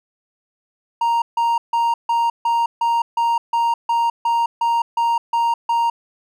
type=tone bursts; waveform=triangle; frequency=932.3 Hz; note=A#5; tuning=in tune; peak=-13 dBFS; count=14; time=1.01-5.9 s; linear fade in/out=5 ms; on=210 ms; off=150 ms; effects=none